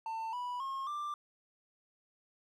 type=tone with pitch steps; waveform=triangle; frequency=896 / 982.8 / 1077.9 / 1182.3 Hz; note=A5 / B5 / C#6 / D6; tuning=+31 / -9 / -49 / +11 cents; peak=-34 dBFS; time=0.06-1.14 s; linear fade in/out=2 ms; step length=270 ms; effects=none